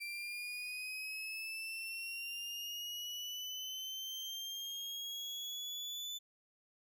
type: linear sweep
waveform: 35% pulse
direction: up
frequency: 2349 to 3508 Hz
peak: -39 dBFS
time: 0-6.19 s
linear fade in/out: 20 ms
effects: none